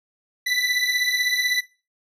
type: beating tone pair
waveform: 25% pulse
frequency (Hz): 1975.5 / 1991.5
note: B6 / B6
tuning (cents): 0 / +14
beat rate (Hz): 16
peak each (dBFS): -20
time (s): 0.46-1.61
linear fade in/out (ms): 10
effects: noise-tail reverb RT60 0.3 s tail -17 dB re dry + low-pass 12000 Hz 12 dB/octave